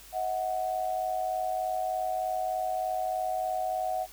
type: tone pair together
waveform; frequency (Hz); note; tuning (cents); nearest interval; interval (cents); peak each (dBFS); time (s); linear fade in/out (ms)
sine; 636.7 / 740; D#5 / F#5; +40 / 0; minor third; 260; -33 / -29; 0.12-4.07; 50
effects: added 50 Hz sine -56 dBFS peak until 4.12 s + white hiss -51 dBFS RMS until 4.12 s